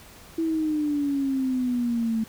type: exponential sweep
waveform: sine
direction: down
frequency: 329.6 to 220.4 Hz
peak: -22 dBFS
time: 0.38-2.24 s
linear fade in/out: 5 ms
effects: pink hiss -48 dBFS RMS until 2.28 s